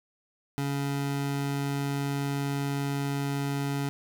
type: tone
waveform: 25% pulse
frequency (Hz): 140.4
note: C#3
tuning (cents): +22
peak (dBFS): -24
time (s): 0.58-3.89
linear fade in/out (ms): 0
effects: none